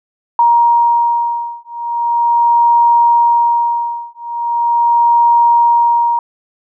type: beating tone pair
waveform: sine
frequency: 942 / 942.4 Hz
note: A#5 / A#5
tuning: +18 / +19 cents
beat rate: 0.4 Hz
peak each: -12 dBFS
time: 0.39-6.19 s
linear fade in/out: 2 ms
effects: none